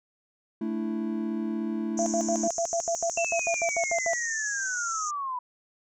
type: chord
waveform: triangle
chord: A suspended fourth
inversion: none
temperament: just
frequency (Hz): 220 / 293.3 / 330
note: A3 / D4 / E4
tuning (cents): 0 / -2 / +2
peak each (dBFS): -28 / -34 / -30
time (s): 0.61-2.48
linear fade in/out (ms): 5
type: band-pass noise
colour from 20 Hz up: pink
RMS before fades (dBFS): -35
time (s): 1.97-5.11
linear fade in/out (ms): 10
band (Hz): 5900 to 7000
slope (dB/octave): 96
type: tone bursts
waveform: sine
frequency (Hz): 676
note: E5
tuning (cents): +43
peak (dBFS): -24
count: 15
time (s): 1.99-4.134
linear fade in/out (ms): 0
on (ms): 72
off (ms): 76
type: linear sweep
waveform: sine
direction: down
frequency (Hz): 2700 to 974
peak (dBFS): -29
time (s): 3.17-5.39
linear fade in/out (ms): 5
effects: none